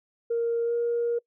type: tone with pitch glide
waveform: sine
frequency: 466.2 to 471.9 Hz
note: A#4 to A#4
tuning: 0 to +21 cents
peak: -22 dBFS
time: 0.3-1.19 s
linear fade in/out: 10 ms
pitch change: +21 cents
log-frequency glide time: 0.64-0.73 s
effects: noise-tail reverb RT60 0.1 s tail -24 dB re dry + tanh soft clip ceiling -19 dBFS